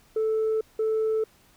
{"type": "tone pair in turn", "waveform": "sine", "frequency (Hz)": [439, 439], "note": ["A4", "A4"], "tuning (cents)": [-4, -4], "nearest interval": "unison", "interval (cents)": 0, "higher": "neither", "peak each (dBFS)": -20, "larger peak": "neither", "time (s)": [[0.16, 0.61], [0.79, 1.24]], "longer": "neither", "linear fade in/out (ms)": 5, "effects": ["tanh soft clip ceiling -20 dBFS", "pink hiss -59 dBFS RMS until 1.56 s"]}